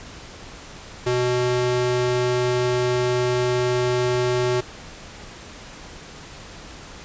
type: tone with high-pass filter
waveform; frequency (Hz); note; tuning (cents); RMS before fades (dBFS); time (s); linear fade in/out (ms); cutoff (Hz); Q
square; 124.1; B2; +9; -21; 1.06-4.61; 10; 250; 5.2
effects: pink hiss -40 dBFS RMS until 7.04 s + resampled to 16000 Hz